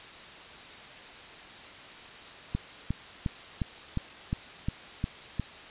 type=click train; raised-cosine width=5 ms; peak=-16 dBFS; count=9; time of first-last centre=2.55-5.397 s; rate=2.81 Hz; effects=white hiss -46 dBFS RMS until 5.7 s + resampled to 8000 Hz